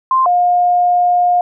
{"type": "tone pair in turn", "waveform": "sine", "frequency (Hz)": [1046.5, 711.6], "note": ["C6", "F5"], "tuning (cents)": [0, 32], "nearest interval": "perfect fifth", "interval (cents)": 668, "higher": "first", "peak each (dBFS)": -9, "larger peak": "neither", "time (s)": [[0.11, 0.26], [0.26, 1.41]], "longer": "second", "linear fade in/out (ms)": 2, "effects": []}